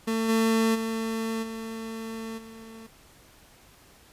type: tone with level steps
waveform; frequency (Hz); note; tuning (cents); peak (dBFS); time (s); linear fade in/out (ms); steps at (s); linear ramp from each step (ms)
30% pulse; 224.4; A3; +34; -22 / -18 / -25 / -31 / -40; 0.07-2.87; 10; 0.28 / 0.74 / 1.42 / 2.37; 20
effects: pink hiss -55 dBFS RMS until 4.12 s + resampled to 32000 Hz